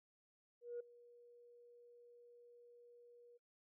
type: tone with ADSR envelope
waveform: sine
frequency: 479.1 Hz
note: A#4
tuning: 47 cents sharp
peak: -40 dBFS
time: 0.61-3.38 s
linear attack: 190 ms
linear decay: 8 ms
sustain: -21 dB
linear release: 18 ms
effects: noise-tail reverb RT60 0.1 s tail -23 dB re dry + tanh soft clip ceiling -39 dBFS